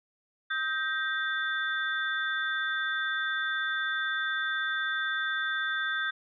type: tone cluster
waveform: sine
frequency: 1272 / 1571 / 1881 / 3531 Hz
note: D#6 / G6 / A#6 / A7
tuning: +38 / +3 / +15 / +5 cents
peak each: -37 / -29 / -38 / -37 dBFS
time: 0.5-6.11 s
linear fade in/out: 10 ms
effects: none